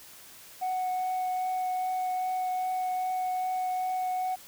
sine tone with vibrato, 740 Hz, F#5, in tune, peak -25 dBFS, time 0.61-4.36 s, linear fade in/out 20 ms, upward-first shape triangle, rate 2.5 Hz, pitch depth 9 cents each way, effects tanh soft clip ceiling -26 dBFS + white hiss -50 dBFS RMS until 4.47 s

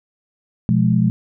sine chord, F diminished, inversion second, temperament equal with one note detuned, 123.47 / 174.61 / 210.6 Hz, Cb3 / F3 / Ab3, 0 / 0 / +24 cents, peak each -17 dBFS, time 0.69-1.1 s, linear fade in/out 0 ms, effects none

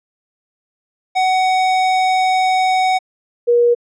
square / sine tone pair in turn, 748 / 477.6 Hz, F#5 / A#4, +19 / +42 cents, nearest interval minor sixth, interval 777 cents, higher first, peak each -13 / -9 dBFS, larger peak second, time 1.15-2.99 / 3.47-3.75 s, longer first, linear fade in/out 20 ms, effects low-pass 5000 Hz 12 dB/octave

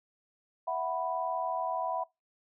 sine chord, E suspended second, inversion none, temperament equal, 659.3 / 740 / 987.8 Hz, E5 / F#5 / B5, 0 / 0 / 0 cents, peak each -34 dBFS, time 0.67-2.04 s, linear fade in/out 10 ms, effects noise-tail reverb RT60 0.2 s tail -23 dB re dry

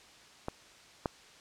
clicks, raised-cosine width 1 ms, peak -20 / -16 dBFS, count 2, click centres 0.484 / 1.058 s, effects white hiss -56 dBFS RMS until 1.4 s + low-pass 6000 Hz 12 dB/octave

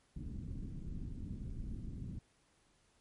pink low-pass noise, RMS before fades -43 dBFS, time 0.16-2.19 s, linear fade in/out 5 ms, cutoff 250 Hz, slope 24 dB/octave, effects pink hiss -72 dBFS RMS until 3 s + MP3 48 kbps

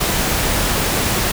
pink noise, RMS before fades -18 dBFS, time 0-1.32 s, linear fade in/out 10 ms, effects none

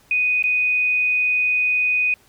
sine tone with dropouts, 2489 Hz, D#7, in tune, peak -16 dBFS, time 0.11-2.14 s, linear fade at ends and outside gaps 2 ms, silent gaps 0.425-0.439 s, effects pink hiss -55 dBFS RMS until 2.28 s

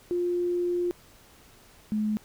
sine tone pair in turn, 352.3 / 213.3 Hz, F4 / G#3, +15 / +46 cents, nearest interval major sixth, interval 869 cents, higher first, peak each -24 dBFS, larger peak neither, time 0.11-0.91 / 1.92-2.17 s, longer first, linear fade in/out 0 ms, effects pink hiss -55 dBFS RMS until 2.24 s

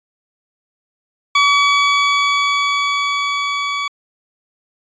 20% pulse tone with level ramp, 1138 Hz, C#6, 45 cents sharp, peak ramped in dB -5 to -14 dBFS, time 1.35-3.88 s, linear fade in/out 5 ms, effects resampled to 16000 Hz

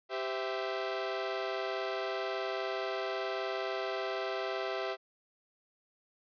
sawtooth chord, C major, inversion second, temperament equal with one note detuned, 392 / 515.7 / 659.3 Hz, G4 / C5 / E5, 0 / -25 / 0 cents, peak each -33 / -36 / -33 dBFS, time 0.09-4.97 s, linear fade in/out 50 ms, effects resampled to 11025 Hz

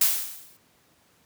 blue noise with exponential decay, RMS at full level -17 dBFS, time 0.01-0.57 s, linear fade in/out 5 ms, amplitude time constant 120 ms, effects pink hiss -62 dBFS RMS until 1.25 s + high-pass 100 Hz 12 dB/octave

